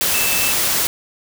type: tone in noise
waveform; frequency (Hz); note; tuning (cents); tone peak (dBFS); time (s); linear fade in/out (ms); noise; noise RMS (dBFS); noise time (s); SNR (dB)
sine; 2638; E7; +1; -22; 0.14-0.52; 0; white; -18; 0.01-0.87; -7
effects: none